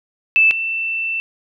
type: tone pair in turn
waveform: sine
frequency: 2637 / 2671 Hz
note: E7 / E7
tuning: 0 / +22 cents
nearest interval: unison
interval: 22 cents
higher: second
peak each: -9 / -19 dBFS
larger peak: first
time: 0.36-0.51 / 0.51-1.2 s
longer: second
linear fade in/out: 0 ms
effects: none